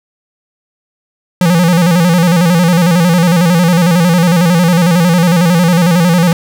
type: tone with vibrato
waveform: square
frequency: 172.9 Hz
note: F3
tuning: 17 cents flat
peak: -7 dBFS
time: 1.41-6.33 s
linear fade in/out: 2 ms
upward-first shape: square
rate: 11 Hz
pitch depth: 79 cents each way
effects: none